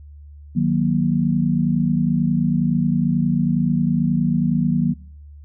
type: chord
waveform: sine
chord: D# minor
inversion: none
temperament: equal with one note detuned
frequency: 155.56 / 185 / 237.7 Hz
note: D#3 / F#3 / A#3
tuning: 0 / 0 / +34 cents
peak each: -20 dBFS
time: 0.55-4.94 s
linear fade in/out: 20 ms
effects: noise-tail reverb RT60 0.6 s tail -23 dB re dry + added 73 Hz sine -38 dBFS peak until 5.44 s